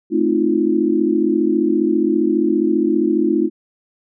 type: chord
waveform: sine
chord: F dominant seventh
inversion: first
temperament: just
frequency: 218.3 / 261.9 / 314.3 / 349.2 Hz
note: A3 / C4 / Eb4 / F4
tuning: -13 / +2 / +18 / 0 cents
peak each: -21 / -22 / -17 / -18 dBFS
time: 0.1-3.5 s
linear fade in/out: 50 ms
effects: none